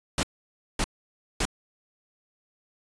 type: noise bursts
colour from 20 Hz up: pink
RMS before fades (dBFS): -25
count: 3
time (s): 0.18-1.453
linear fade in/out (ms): 2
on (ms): 51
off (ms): 560
effects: resampled to 22050 Hz